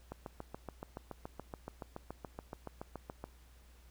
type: click train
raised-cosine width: 1 ms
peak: -28 dBFS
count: 23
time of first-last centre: 0.12-3.241 s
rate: 7.05 Hz
effects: added 60 Hz sine -58 dBFS peak until 3.9 s + pink hiss -66 dBFS RMS until 3.9 s